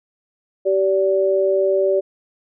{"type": "tone pair together", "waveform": "sine", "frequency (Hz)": [385.8, 578], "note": ["G4", "D5"], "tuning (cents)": [-28, -28], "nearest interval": "perfect fifth", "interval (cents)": 700, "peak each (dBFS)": -17, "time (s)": [0.65, 2.01], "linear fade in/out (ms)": 20, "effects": []}